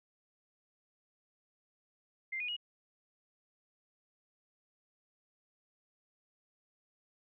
sine tone with pitch steps, 2093 / 2460 / 2892 Hz, C7 / D#7 / F#7, 0 / -20 / -40 cents, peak -35 dBFS, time 2.32-2.566 s, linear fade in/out 10 ms, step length 82 ms, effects none

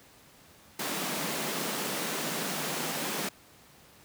pink high-pass noise, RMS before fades -33 dBFS, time 0.79-3.29 s, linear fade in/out 5 ms, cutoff 150 Hz, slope 96 dB/octave, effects pink hiss -56 dBFS RMS until 4.04 s + high-pass 80 Hz 12 dB/octave

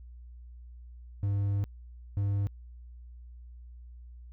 triangle tone bursts at uneven times, 100.3 Hz, G2, 40 cents sharp, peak -24 dBFS, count 2, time 1.23-1.64 / 2.17-2.47 s, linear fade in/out 0 ms, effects added 60 Hz sine -45 dBFS peak until 4.32 s

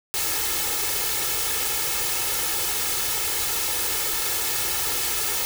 white noise with comb filter, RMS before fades -25 dBFS, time 0.14-5.45 s, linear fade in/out 0 ms, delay 2.3 ms, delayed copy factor +0.7, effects none

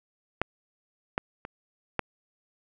clicks, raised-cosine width 0.5 ms, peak -9 / -11 / -22 / -10 dBFS, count 4, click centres 0.416 / 1.179 / 1.451 / 1.993 s, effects none

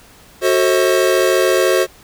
square chord, F# diminished seventh, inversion none, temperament just, 370 / 444 / 532.8 / 639.4 Hz, F#4 / A4 / C5 / Eb5, 0 / +16 / +31 / +47 cents, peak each -16 / -21 / -17 / -21 dBFS, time 0.41-1.87 s, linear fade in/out 50 ms, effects pink hiss -45 dBFS RMS until 2.03 s

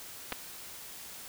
clicks, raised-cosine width 0.3 ms, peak -18 dBFS, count 2, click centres 0.322 / 0.326 s, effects white hiss -46 dBFS RMS until 1.28 s

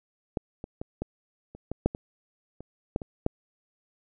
clicks, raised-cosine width 2 ms, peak -14 / -23 / -20 / -17 / -30 / -18 / -8 / -21 / -28 / -12 / -23 / -10 dBFS, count 12, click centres 0.372 / 0.641 / 0.815 / 1.02 / 1.55 / 1.716 / 1.86 / 1.949 / 2.606 / 2.961 / 3.018 / 3.264 s, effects none

